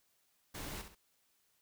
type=noise with echo; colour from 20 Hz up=pink; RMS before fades=-44 dBFS; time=0.54-0.82 s; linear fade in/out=10 ms; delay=66 ms; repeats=2; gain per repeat=-8 dB; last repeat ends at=0.952 s; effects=white hiss -75 dBFS RMS until 1.61 s